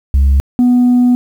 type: tone pair in turn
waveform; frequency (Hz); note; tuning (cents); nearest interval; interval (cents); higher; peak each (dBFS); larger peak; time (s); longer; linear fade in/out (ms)
sine; 68.5 / 246.4; C#2 / B3; -20 / -4; octave + minor seventh; 2216; second; -4; neither; 0.14-0.4 / 0.59-1.15; second; 0
effects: tanh soft clip ceiling -5 dBFS + 7-bit